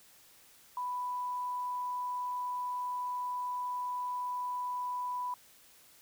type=tone; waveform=sine; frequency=991 Hz; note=B5; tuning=6 cents sharp; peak=-33 dBFS; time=0.77-5.34 s; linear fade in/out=2 ms; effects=white hiss -60 dBFS RMS until 6.01 s